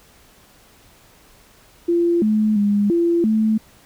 sine tone with pitch steps, 343 / 214.6 / 204.4 / 340.7 / 218.3 Hz, F4 / A3 / G#3 / F4 / A3, -31 / -43 / -27 / -43 / -13 cents, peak -14 dBFS, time 1.88-3.58 s, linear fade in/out 10 ms, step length 340 ms, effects pink hiss -51 dBFS RMS until 3.85 s

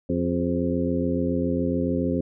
harmonic tone with a mistuned harmonic, 87.1 Hz, F2, 4 cents flat, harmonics 1 / 2 / 3 / 4 / 5 / 6, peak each -31 / -28 / -25 / -31 / -31 / -30 dBFS, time 0.09-2.21 s, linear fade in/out 5 ms, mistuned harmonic 5, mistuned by -54 cents, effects none

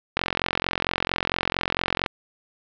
click train, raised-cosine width 0.3 ms, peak -5 dBFS, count 85, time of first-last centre 0.17-2.062 s, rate 44.4 Hz, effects low-pass 5000 Hz 12 dB/octave

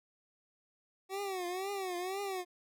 25% pulse tone with vibrato, 376.5 Hz, F#4, 30 cents sharp, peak -32 dBFS, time 1.09-2.45 s, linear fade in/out 50 ms, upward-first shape triangle, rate 2 Hz, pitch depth 140 cents each way, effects none

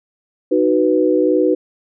sine chord, B major, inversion first, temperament just, 308.7 / 370.4 / 493.9 Hz, D#4 / F#4 / B4, -14 / +2 / 0 cents, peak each -16 dBFS, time 0.51-1.55 s, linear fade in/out 10 ms, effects none

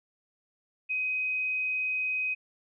sine tone, 2517 Hz, D#7, 19 cents sharp, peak -27 dBFS, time 0.89-2.35 s, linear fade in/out 20 ms, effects none

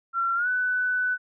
sine tone with pitch glide, 1364 to 1496.1 Hz, F6 to F#6, -41 to +19 cents, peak -22 dBFS, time 0.13-1.18 s, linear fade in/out 50 ms, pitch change +160 cents, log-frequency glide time 0.35-0.48 s, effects none

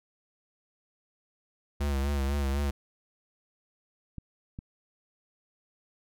square tone with vibrato, 69.8 Hz, C#2, 13 cents sharp, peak -27 dBFS, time 1.8-2.71 s, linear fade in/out 10 ms, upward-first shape sine, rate 4 Hz, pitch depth 57 cents each way
clicks, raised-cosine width 5 ms, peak -26 dBFS, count 2, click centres 4.183 / 4.589 s
effects none

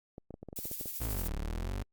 clicks, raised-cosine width 2 ms, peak -30 dBFS, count 11, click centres 0.181 / 0.307 / 0.341 / 0.43 / 0.487 / 0.529 / 0.589 / 0.655 / 0.714 / 0.811 / 0.858 s
violet noise with tremolo, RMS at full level -37 dBFS, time 0.56-1.28 s, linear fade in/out 5 ms, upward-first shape sine, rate 13 Hz, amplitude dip 50%
30% pulse exponential two-way sweep, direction down then up, 61.74 to 34.65 to 50.9 Hz, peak -31 dBFS, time 1-1.83 s, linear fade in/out 10 ms, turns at 1.35 s
effects Opus 48 kbps

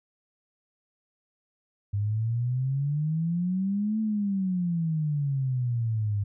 sine exponential two-way sweep, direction up then down, 99.9 to 220.7 to 99.9 Hz, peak -24 dBFS, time 1.93-6.24 s, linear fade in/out 10 ms, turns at 4 s, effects none

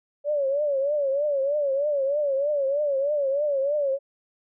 sine tone with vibrato, 567 Hz, C#5, 39 cents sharp, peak -21 dBFS, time 0.24-3.99 s, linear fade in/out 50 ms, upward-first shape triangle, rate 3.2 Hz, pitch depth 120 cents each way, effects none

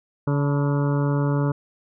harmonic tone with a mistuned harmonic, 142.7 Hz, D3, 49 cents flat, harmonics 1 / 2 / 3 / 4 / 6 / 7 / 8 / 9 / 10, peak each -20 / -26 / -30 / -32 / -36 / -37 / -38 / -39 / -40 dBFS, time 0.27-1.52 s, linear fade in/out 5 ms, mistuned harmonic 6, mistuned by +58 cents, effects none

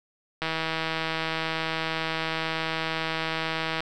click train, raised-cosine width 0.3 ms, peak -12 dBFS, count 546, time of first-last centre 0.42-3.805 s, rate 161 Hz, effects none

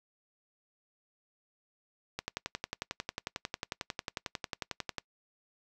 click train, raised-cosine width 0.2 ms, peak -17 dBFS, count 32, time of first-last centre 2.19-4.983 s, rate 11.1 Hz, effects noise-tail reverb RT60 0.1 s tail -24 dB re dry

